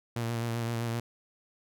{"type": "tone with vibrato", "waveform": "sawtooth", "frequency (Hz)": 116.54, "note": "A#2", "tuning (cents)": 0, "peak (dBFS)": -26, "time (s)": [0.16, 1], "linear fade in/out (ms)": 5, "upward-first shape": "sine", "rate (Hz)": 7.7, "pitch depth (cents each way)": 29, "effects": []}